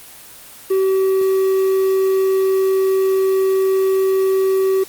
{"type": "tone with quantisation", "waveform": "triangle", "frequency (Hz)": 382.4, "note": "G4", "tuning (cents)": -43, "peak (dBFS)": -11, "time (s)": [0.7, 4.84], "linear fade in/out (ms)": 10, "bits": 6, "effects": ["white hiss -39 dBFS RMS until 4.88 s", "Opus 24 kbps"]}